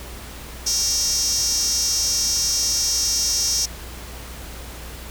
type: tone with high-pass filter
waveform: sawtooth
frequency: 464.2 Hz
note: A#4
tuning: 7 cents flat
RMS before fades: -21 dBFS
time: 0.66-3.66 s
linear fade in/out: 10 ms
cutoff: 5700 Hz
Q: 8.6
effects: added 60 Hz sine -36 dBFS peak until 5.1 s + pink hiss -38 dBFS RMS until 5.1 s